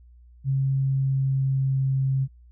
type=tone with pitch glide; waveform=sine; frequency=135.2 to 134.03 Hz; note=C#3 to C3; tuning=-43 to +42 cents; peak=-20 dBFS; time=0.44-2.28 s; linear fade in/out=50 ms; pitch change=-15 cents; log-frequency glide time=0.71-1.89 s; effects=added 60 Hz sine -48 dBFS peak until 2.51 s